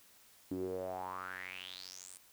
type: tone with band-pass filter sweep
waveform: sawtooth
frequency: 92.5 Hz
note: F#2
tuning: in tune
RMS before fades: -43 dBFS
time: 0.51-2.17 s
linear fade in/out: 0 ms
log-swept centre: 290 to 9300 Hz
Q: 6.7
effects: white hiss -63 dBFS RMS until 2.32 s